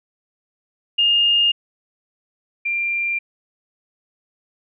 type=tone pair in turn; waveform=sine; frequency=2830 / 2380 Hz; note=F7 / D7; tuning=+22 / +22 cents; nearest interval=minor third; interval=300 cents; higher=first; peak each=-13 / -19 dBFS; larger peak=first; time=0.98-1.52 / 2.65-3.19 s; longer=neither; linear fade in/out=10 ms; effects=none

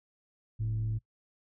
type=tone pair together; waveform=sine; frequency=43.65 / 110 Hz; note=F1 / A2; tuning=0 / 0 cents; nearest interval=octave + major third; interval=1600 cents; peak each=-37 / -28 dBFS; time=0.59-0.99 s; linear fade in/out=20 ms; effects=noise-tail reverb RT60 0.1 s tail -23 dB re dry + tanh soft clip ceiling -26 dBFS

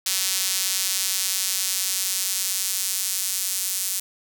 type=tone with high-pass filter sweep; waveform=sawtooth; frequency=189.7 Hz; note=F#3; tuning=43 cents sharp; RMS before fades=-25 dBFS; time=0.06-4 s; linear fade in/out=5 ms; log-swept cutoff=4800 to 7400 Hz; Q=0.82; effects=none

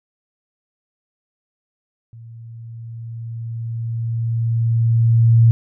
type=tone with level ramp; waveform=sine; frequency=115.1 Hz; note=A#2; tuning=22 cents flat; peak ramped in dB=-36 to -7 dBFS; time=2.13-5.51 s; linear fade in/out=0 ms; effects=none

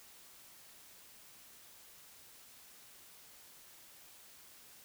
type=silence; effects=white hiss -58 dBFS RMS until 4.84 s

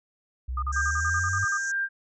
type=exponential sweep; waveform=sine; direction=up; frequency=62 to 99 Hz; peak=-28 dBFS; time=0.48-1.45 s; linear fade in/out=10 ms
type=tone bursts; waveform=sine; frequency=1221 Hz; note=D#6; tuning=33 cents flat; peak=-27 dBFS; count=11; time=0.57-1.575 s; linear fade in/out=5 ms; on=55 ms; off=40 ms
type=band-pass noise; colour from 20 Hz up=white; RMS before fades=-39 dBFS; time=0.72-1.72 s; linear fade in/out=10 ms; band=5700 to 7200 Hz; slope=96 dB/octave
type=tone with tremolo; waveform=sine; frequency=1590 Hz; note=G6; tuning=24 cents sharp; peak=-24 dBFS; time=0.72-1.89 s; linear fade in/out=50 ms; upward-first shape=sine; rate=3 Hz; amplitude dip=30%
effects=none

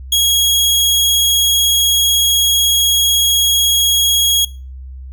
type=tone; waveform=sawtooth; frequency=3306 Hz; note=G#7; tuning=9 cents flat; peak=-7 dBFS; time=0.12-4.45 s; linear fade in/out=5 ms; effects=noise-tail reverb RT60 0.3 s tail -20 dB re dry + added 65 Hz sine -28 dBFS peak until 5.12 s

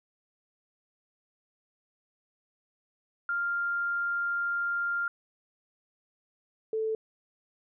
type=tone pair in turn; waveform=sine; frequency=1396.9 / 440 Hz; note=F6 / A4; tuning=0 / 0 cents; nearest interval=octave + minor sixth; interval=2000 cents; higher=first; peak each=-27 dBFS; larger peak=neither; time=3.29-5.08 / 6.73-6.95 s; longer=first; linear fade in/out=2 ms; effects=none

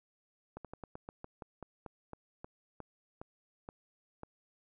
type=slowing click train; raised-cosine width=1 ms; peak=-30 dBFS; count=16; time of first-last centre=0.57-4.234 s; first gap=77 ms; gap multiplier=1.15; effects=none

